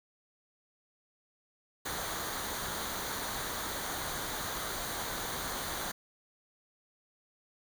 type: noise with comb filter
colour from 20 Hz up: pink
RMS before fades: -37 dBFS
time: 1.85-5.92 s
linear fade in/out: 10 ms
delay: 0.38 ms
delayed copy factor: -0.6
effects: none